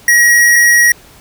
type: tone pair in turn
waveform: square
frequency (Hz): 1901 / 1901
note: A#6 / A#6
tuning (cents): +33 / +33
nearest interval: unison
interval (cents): 0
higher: neither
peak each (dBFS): -6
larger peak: neither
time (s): 0.08-0.56 / 0.56-0.92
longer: first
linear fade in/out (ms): 2
effects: pink hiss -41 dBFS RMS until 1.2 s